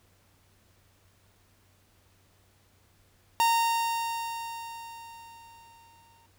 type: tone with exponential decay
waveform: 45% pulse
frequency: 923 Hz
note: A#5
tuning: 17 cents flat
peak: -20 dBFS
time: 3.4-6.26 s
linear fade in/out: 0 ms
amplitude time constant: 620 ms
effects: added 95 Hz sine -65 dBFS peak until 6.38 s + pink hiss -65 dBFS RMS until 6.38 s